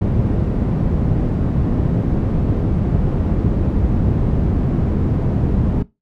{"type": "low-pass noise", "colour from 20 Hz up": "white", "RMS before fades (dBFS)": -17, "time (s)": [0.01, 5.83], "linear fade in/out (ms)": 10, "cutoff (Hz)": 180, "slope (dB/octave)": 12, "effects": ["noise-tail reverb RT60 0.2 s tail -18 dB re dry"]}